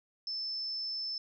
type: tone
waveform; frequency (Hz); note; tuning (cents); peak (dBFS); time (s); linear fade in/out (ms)
sine; 5274; E8; 0; -34; 0.27-1.18; 2
effects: none